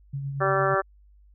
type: tone with tremolo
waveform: sine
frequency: 138.59 Hz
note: C#3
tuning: in tune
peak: -27 dBFS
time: 0.13-0.75 s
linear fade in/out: 10 ms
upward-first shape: sine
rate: 8.7 Hz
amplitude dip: 35%
type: harmonic tone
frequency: 193.4 Hz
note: G3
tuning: 23 cents flat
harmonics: 2 / 3 / 4 / 5 / 6 / 7 / 8 / 9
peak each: -27 / -26 / -30 / -37 / -27 / -28 / -33 / -32 dBFS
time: 0.4-0.82 s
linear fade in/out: 20 ms
effects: added 50 Hz sine -52 dBFS peak until 1.34 s